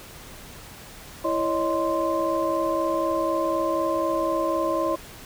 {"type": "tone cluster", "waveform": "sine", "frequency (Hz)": [331.8, 559, 623, 1042], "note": ["E4", "C#5", "D#5", "C6"], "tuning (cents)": [11, 14, 2, -7], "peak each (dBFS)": -27, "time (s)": [1.24, 4.96], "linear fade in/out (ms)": 10, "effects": ["pink hiss -43 dBFS RMS until 5.25 s"]}